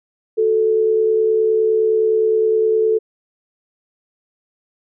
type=tone pair together; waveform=sine; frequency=370.1 / 439.8 Hz; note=F#4 / A4; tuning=0 / -1 cents; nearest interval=minor third; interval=299 cents; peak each=-22 / -13 dBFS; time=0.37-2.99 s; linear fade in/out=20 ms; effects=none